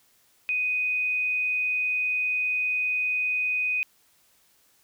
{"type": "tone", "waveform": "sine", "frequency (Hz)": 2495, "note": "D#7", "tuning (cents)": 4, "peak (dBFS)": -23, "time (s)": [0.49, 3.83], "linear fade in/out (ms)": 0, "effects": ["white hiss -63 dBFS RMS until 4.83 s"]}